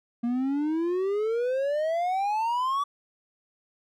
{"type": "exponential sweep", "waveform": "triangle", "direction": "up", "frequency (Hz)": [233.1, 1156], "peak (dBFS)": -22, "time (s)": [0.23, 2.84], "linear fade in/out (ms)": 10, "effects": []}